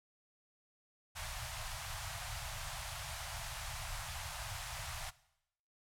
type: band-stop noise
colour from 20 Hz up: pink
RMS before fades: -43 dBFS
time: 1.15-5.11 s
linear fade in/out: 20 ms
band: 140 to 640 Hz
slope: 48 dB/octave
effects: noise-tail reverb RT60 0.8 s tail -19 dB re dry + low-pass 12000 Hz 12 dB/octave